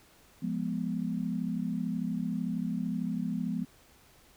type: chord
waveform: sine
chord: F diminished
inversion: none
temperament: equal with one note detuned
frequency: 174.61 / 207.7 / 245.8 Hz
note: F3 / Ab3 / Cb4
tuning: 0 / 0 / -8 cents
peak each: -34 dBFS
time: 0.42-3.65 s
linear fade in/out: 10 ms
effects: pink hiss -60 dBFS RMS until 4.36 s